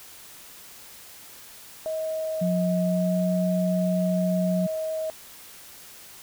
sine tone, 634 Hz, D#5, 32 cents sharp, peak -26 dBFS, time 1.86-5.1 s, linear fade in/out 0 ms
sine tone with pitch glide, 178.6 to 180.78 Hz, F3 to F#3, +39 to -40 cents, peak -22 dBFS, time 2.41-4.67 s, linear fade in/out 10 ms, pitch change +21 cents, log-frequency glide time 2.82-3.24 s
effects white hiss -46 dBFS RMS until 6.22 s

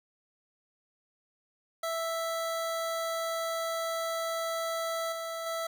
25% pulse tone with level steps, 659.3 Hz, E5, in tune, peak -27 / -31 / -28 dBFS, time 1.83-5.67 s, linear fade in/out 5 ms, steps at 5.12 / 5.46 s, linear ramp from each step 5 ms, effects none

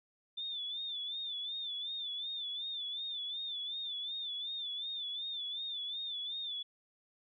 sine tone with vibrato, 3541 Hz, A7, 10 cents sharp, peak -37 dBFS, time 0.37-6.63 s, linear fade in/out 10 ms, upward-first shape sine, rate 2.7 Hz, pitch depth 82 cents each way, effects none

